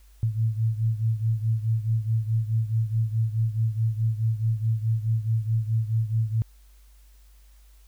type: beating tone pair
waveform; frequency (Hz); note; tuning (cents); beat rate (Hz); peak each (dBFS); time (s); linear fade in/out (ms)
sine; 110.5 / 115.2; A2 / A#2; +8 / -20; 4.7; -23 / -27; 0.23-6.42; 0
effects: added 50 Hz sine -50 dBFS peak until 7.87 s + white hiss -63 dBFS RMS until 7.87 s